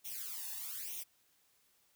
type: noise with flanger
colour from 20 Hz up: blue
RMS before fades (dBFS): -43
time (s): 0.04-1.04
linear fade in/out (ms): 20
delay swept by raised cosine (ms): 0.32 to 1.14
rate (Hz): 1.1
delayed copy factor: +0.95
effects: white hiss -72 dBFS RMS until 1.95 s